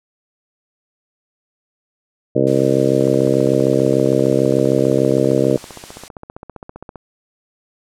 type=harmonic tone; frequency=66.7 Hz; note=C2; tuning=34 cents sharp; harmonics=2 / 3 / 4 / 5 / 6 / 7 / 8 / 9; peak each=-21 / -24 / -20 / -19 / -21 / -18 / -22 / -21 dBFS; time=2.35-5.57 s; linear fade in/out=10 ms
type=noise; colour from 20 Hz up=white; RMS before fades=-37 dBFS; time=2.47-6.08 s; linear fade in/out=0 ms
type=click train; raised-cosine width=1 ms; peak=-19 dBFS; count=61; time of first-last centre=3.01-6.957 s; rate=15.2 Hz
effects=low-pass 9000 Hz 12 dB/octave